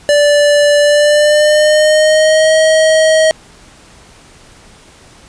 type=tone with pitch glide; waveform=square; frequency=584 to 633.2 Hz; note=D5 to D#5; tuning=-10 to +30 cents; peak=-7 dBFS; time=0.09-3.31 s; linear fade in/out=0 ms; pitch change=+140 cents; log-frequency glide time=0.8-2.54 s; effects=pink hiss -41 dBFS RMS until 5.28 s + resampled to 22050 Hz